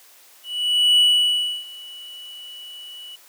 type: tone with ADSR envelope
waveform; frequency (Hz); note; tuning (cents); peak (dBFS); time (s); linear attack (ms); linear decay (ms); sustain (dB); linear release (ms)
triangle; 2948; F#7; -7; -10; 0.43-3.16; 550; 660; -24; 9
effects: white hiss -50 dBFS RMS until 3.28 s + high-pass 400 Hz 12 dB/octave